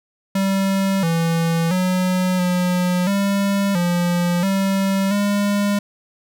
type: tone with pitch steps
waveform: square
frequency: 194.2 / 166 / 183.6 / 179.9 / 198.7 / 175 / 194.4 / 203.1 Hz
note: G3 / E3 / F#3 / F#3 / G3 / F3 / G3 / G#3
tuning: -16 / +12 / -13 / -48 / +24 / +4 / -14 / -38 cents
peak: -17 dBFS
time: 0.35-5.79 s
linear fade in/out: 5 ms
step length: 680 ms
effects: none